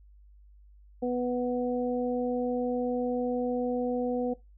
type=harmonic tone; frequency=246.9 Hz; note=B3; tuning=in tune; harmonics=1 / 2 / 3; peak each=-30 / -29 / -37 dBFS; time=1.02-4.34 s; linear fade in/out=10 ms; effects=noise-tail reverb RT60 0.2 s tail -19 dB re dry + added 50 Hz sine -52 dBFS peak until 4.57 s